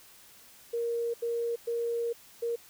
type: tone bursts at uneven times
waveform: sine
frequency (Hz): 468.5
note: A#4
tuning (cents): +9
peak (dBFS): -28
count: 4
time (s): 0.73-1.14 / 1.22-1.56 / 1.67-2.13 / 2.42-2.56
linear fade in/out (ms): 10
effects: white hiss -55 dBFS RMS until 2.69 s